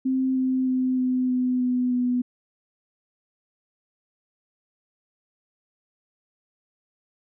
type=tone with pitch steps; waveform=sine; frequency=261.6 / 259.2 / 256.8 / 254.4 / 252.1 / 249.8 / 247.5 Hz; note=C4 / C4 / C4 / C4 / B3 / B3 / B3; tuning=0 / -16 / -32 / -48 / +36 / +20 / +4 cents; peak=-20 dBFS; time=0.05-2.22 s; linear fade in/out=10 ms; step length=310 ms; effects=none